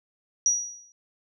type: tone with exponential decay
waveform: sine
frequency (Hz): 5790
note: F#8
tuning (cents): -38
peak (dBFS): -16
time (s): 0.46-0.92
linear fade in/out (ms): 1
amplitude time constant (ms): 99
effects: none